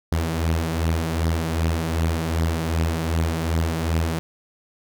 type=beating tone pair; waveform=sawtooth; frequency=79.7 / 82.3 Hz; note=D#2 / E2; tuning=+42 / -2 cents; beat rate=2.6 Hz; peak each=-22 / -18 dBFS; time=0.12-4.19 s; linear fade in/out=0 ms; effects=none